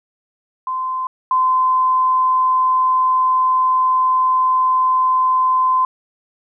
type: tone pair in turn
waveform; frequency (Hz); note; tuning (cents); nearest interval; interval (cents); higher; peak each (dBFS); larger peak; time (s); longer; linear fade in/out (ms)
sine; 1033 / 1029.3; C6 / C6; -22 / -29; unison; 7; first; -19 / -12; second; 0.67-1.07 / 1.31-5.85; second; 2
effects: none